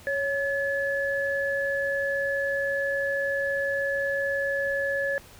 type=tone pair together; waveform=sine; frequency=554.4 / 1713 Hz; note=C#5 / A6; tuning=0 / -47 cents; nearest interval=octave + minor sixth; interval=1953 cents; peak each=-27 dBFS; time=0.07-5.18 s; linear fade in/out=0 ms; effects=added 89 Hz sine -56 dBFS peak until 5.39 s + pink hiss -50 dBFS RMS until 5.39 s